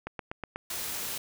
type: click train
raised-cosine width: 0.5 ms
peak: -20 dBFS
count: 5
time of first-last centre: 0.07-0.56 s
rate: 8.17 Hz
type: noise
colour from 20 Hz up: white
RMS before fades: -35 dBFS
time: 0.7-1.18 s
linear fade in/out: 5 ms
effects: none